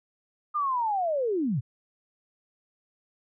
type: linear sweep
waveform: sine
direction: down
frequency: 1227 to 102 Hz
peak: -24 dBFS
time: 0.54-1.61 s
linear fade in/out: 20 ms
effects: none